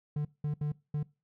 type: tone bursts at uneven times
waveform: triangle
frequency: 148.5 Hz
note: D3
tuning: 20 cents sharp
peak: -27 dBFS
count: 4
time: 0.16-0.25 / 0.44-0.54 / 0.61-0.72 / 0.94-1.03 s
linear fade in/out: 5 ms
effects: noise-tail reverb RT60 0.3 s tail -22 dB re dry